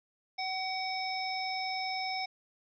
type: harmonic tone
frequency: 755 Hz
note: F#5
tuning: 35 cents sharp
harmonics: 1 / 3 / 5 / 7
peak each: -35 / -38 / -45 / -38 dBFS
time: 0.38-2.26 s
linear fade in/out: 10 ms
effects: none